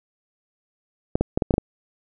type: clicks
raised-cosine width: 2 ms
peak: -6 dBFS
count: 7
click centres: 1.155 / 1.21 / 1.375 / 1.422 / 1.508 / 1.54 / 1.581 s
effects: none